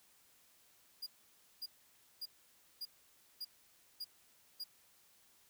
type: tone bursts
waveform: 45% pulse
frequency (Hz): 4842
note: D#8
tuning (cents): -48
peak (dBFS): -40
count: 7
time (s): 1.02-4.642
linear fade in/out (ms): 10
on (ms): 46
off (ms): 550
effects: white hiss -68 dBFS RMS until 5.49 s